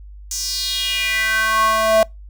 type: tone with high-pass filter sweep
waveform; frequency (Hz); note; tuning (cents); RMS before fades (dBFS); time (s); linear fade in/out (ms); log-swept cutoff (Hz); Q
square; 220; A3; 0; -18; 0.31-2.03; 2; 6500 to 630; 4.1
effects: noise-tail reverb RT60 0.2 s tail -26 dB re dry + added 50 Hz sine -35 dBFS peak until 2.29 s